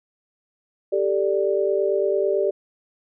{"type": "chord", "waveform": "sine", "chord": "G suspended second", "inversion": "none", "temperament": "just", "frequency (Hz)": [392, 441, 588], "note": ["G4", "A4", "D5"], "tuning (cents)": [0, 4, 2], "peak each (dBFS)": [-21, -25, -23], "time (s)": [0.92, 2.51], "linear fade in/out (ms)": 10, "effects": []}